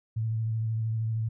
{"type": "tone with vibrato", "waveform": "sine", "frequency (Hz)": 111.6, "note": "A2", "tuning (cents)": 25, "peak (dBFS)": -26, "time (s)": [0.16, 1.29], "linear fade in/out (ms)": 10, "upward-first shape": "sine", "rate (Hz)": 13, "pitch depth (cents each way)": 25, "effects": []}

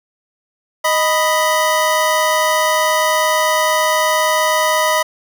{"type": "tone pair together", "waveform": "25% pulse", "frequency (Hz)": [622.3, 987.8], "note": ["D#5", "B5"], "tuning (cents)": [0, 0], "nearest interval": "minor sixth", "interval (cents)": 800, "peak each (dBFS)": -12, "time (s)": [0.84, 5.03], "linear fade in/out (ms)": 10, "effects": []}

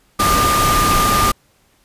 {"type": "tone in noise", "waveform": "sine", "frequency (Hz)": 1205, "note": "D6", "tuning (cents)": 44, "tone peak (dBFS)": -14, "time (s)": [0.19, 1.32], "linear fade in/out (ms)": 10, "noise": "pink", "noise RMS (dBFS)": -17, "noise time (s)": [0.19, 1.32], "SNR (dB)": 0, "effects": ["pink hiss -57 dBFS RMS until 1.84 s", "resampled to 32000 Hz"]}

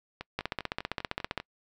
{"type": "two click trains", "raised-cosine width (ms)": 0.3, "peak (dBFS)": [-14, -21], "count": [16, 7], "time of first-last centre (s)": [[0.39, 1.377], [0.21, 1.4]], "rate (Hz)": [15.2, 5.04], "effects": ["noise-tail reverb RT60 0.1 s tail -26 dB re dry"]}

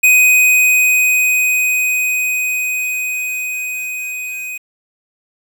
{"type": "tone with level ramp", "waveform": "square", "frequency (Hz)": 2500, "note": "D#7", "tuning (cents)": 8, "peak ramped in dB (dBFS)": [-7, -24], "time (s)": [0.03, 4.58], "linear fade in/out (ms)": 10, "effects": ["7-bit"]}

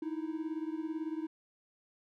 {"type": "beating tone pair", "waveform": "triangle", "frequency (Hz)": [311.1, 329.1], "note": ["D#4", "E4"], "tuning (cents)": [0, -3], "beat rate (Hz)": 18, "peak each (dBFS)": [-35, -37], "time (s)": [0.02, 1.27], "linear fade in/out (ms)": 5, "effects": []}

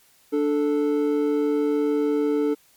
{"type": "tone pair together", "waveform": "triangle", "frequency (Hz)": [293.7, 440.1], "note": ["D4", "A4"], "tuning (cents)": [0, 0], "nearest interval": "perfect fifth", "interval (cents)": 700, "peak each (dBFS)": -20, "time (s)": [0.32, 2.55], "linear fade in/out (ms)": 20, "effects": ["white hiss -58 dBFS RMS until 2.76 s", "MP3 96 kbps"]}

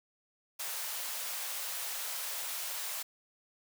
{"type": "high-pass noise", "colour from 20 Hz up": "white", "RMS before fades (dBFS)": -38, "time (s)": [0.59, 3.03], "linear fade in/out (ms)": 10, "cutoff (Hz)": 540, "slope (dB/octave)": 24, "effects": []}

